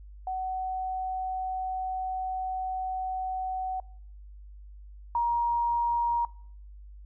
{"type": "tone pair in turn", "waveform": "sine", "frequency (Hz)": [750, 944.9], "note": ["F#5", "A#5"], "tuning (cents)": [23, 23], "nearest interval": "major third", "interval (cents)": 400, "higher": "second", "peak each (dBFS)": [-29, -23], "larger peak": "second", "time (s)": [[0.27, 3.8], [5.15, 6.25]], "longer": "first", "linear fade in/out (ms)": 2, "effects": ["noise-tail reverb RT60 0.6 s tail -24 dB re dry", "added 50 Hz sine -44 dBFS peak until 7.05 s"]}